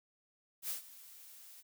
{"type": "noise with ADSR envelope", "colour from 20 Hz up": "blue", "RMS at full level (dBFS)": -37, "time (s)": [0.62, 1.63], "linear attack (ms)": 75, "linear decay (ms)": 120, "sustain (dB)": -18, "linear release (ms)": 32, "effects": []}